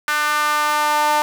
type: tone with high-pass filter sweep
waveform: sawtooth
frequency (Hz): 299.2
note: D4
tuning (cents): +32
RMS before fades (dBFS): -18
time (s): 0.08-1.22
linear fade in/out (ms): 0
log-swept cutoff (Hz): 1400 to 840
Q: 3.4
effects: none